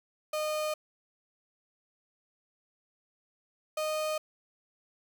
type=tone pair in turn; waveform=35% pulse; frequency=613 / 618 Hz; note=D#5 / D#5; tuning=-26 / -12 cents; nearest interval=unison; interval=14 cents; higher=second; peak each=-28 dBFS; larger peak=neither; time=0.33-0.74 / 3.77-4.18 s; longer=neither; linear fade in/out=5 ms; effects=none